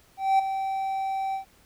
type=tone with ADSR envelope; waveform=triangle; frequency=774 Hz; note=G5; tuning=22 cents flat; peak=-14 dBFS; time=0.17-1.45 s; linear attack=220 ms; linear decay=9 ms; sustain=-10 dB; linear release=110 ms; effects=pink hiss -59 dBFS RMS until 1.65 s